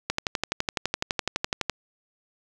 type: click train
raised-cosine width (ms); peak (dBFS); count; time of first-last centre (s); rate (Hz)
0.2; -7; 20; 0.1-1.697; 11.9
effects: none